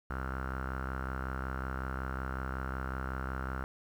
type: tone with low-pass filter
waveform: sawtooth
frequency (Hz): 65.41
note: C2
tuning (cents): 0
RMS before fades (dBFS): -37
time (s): 0.1-3.64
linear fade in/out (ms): 0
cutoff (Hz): 1400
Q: 7.5
effects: 10-bit